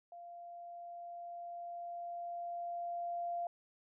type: tone with level ramp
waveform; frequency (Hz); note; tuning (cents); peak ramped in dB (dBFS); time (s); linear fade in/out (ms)
sine; 693; F5; -14; -48 to -35; 0.12-3.47; 2
effects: none